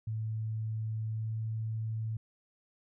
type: tone with pitch glide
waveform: sine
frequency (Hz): 110 to 110.83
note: A2 to A2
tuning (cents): 0 to +13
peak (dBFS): -32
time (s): 0.07-2.17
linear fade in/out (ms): 5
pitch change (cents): +13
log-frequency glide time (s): 1.09-1.38
effects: none